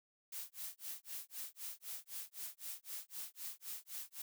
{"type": "noise with tremolo", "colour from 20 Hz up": "blue", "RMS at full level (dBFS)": -44, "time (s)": [0.32, 4.22], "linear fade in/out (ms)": 5, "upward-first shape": "sine", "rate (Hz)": 3.9, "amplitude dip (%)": 100, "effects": []}